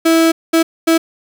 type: tone bursts at uneven times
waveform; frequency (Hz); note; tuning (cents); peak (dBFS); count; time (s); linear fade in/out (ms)
35% pulse; 327.4; E4; -12; -7; 3; 0.05-0.32 / 0.53-0.63 / 0.87-0.98; 10
effects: none